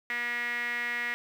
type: tone with band-pass filter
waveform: sawtooth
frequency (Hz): 240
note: B3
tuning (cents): -49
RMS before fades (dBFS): -32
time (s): 0.1-1.14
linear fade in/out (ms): 0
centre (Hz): 2000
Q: 9.2
effects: 9-bit